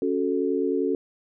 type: chord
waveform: sine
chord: F# minor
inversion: second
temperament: equal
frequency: 277.2 / 370 / 440 Hz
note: C#4 / F#4 / A4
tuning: 0 / 0 / 0 cents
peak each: -26 dBFS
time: 0.02-0.95 s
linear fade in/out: 2 ms
effects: none